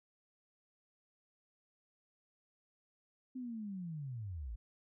sine linear sweep, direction down, 261.3 to 49 Hz, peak -40 dBFS, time 3.35-4.56 s, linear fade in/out 10 ms, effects none

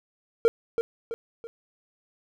triangle tone with echo, 460.9 Hz, A#4, 20 cents flat, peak -13 dBFS, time 0.45-0.48 s, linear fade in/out 0 ms, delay 330 ms, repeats 3, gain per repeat -7 dB, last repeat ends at 1.47 s, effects none

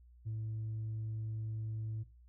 triangle tone with tanh clipping, 110 Hz, A2, in tune, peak -37 dBFS, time 0.25-2.04 s, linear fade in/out 20 ms, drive 6 dB, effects noise-tail reverb RT60 0.3 s tail -18 dB re dry + added 60 Hz sine -57 dBFS peak until 2.28 s

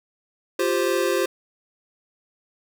square chord, F suspended second, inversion none, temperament equal, 349.2 / 392 / 523.3 Hz, F4 / G4 / C5, 0 / 0 / 0 cents, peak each -25 dBFS, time 0.59-1.26 s, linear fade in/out 5 ms, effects none

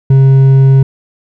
triangle tone with hard clipping, 134.6 Hz, C3, 49 cents sharp, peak -4 dBFS, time 0.1-0.83 s, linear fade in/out 5 ms, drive 7 dB, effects none

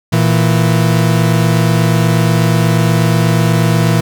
40% pulse tone pair together, 116.54 / 164.81 Hz, A#2 / E3, 0 / 0 cents, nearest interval tritone, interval 600 cents, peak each -11 dBFS, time 0.12-4.01 s, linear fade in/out 10 ms, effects none

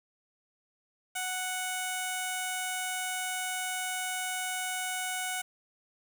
5% pulse tone with notch filter, 740 Hz, F#5, in tune, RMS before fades -34 dBFS, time 1.15-5.42 s, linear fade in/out 10 ms, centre 4700 Hz, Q 0.85, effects 9-bit

